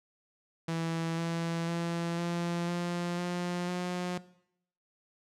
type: tone with pitch steps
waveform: sawtooth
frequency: 164.81 / 167.11 / 169.44 / 171.81 / 174.21 / 176.64 / 179.1 Hz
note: E3 / E3 / E3 / F3 / F3 / F3 / F3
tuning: 0 / +24 / +48 / -28 / -4 / +20 / +44 cents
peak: -27 dBFS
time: 0.68-4.18 s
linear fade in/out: 5 ms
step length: 500 ms
effects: noise-tail reverb RT60 0.7 s tail -18 dB re dry + low-pass 8000 Hz 12 dB/octave